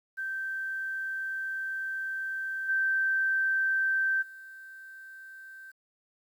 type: tone with level steps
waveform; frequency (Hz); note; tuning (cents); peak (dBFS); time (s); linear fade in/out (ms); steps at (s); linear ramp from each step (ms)
sine; 1558; G6; -11; -31 / -24 / -44; 0.17-5.72; 20; 2.68 / 4.21; 20
effects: 10-bit